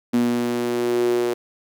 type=tone with high-pass filter sweep; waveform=sawtooth; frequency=120.3 Hz; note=B2; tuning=45 cents flat; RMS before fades=-21 dBFS; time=0.13-1.34 s; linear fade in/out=10 ms; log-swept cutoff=250 to 400 Hz; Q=6.8; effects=none